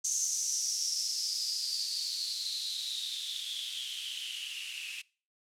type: noise with band-pass filter sweep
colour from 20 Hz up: violet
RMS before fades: -35 dBFS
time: 0.04-5.02 s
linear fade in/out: 10 ms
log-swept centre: 6400 to 2600 Hz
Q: 9.1
effects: noise-tail reverb RT60 0.4 s tail -23 dB re dry + low-pass 10000 Hz 12 dB/octave